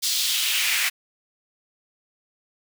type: noise with high-pass filter sweep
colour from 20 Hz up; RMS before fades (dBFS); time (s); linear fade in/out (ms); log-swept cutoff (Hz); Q
pink; -23; 0.02-0.9; 20; 4500 to 1900; 2.1
effects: none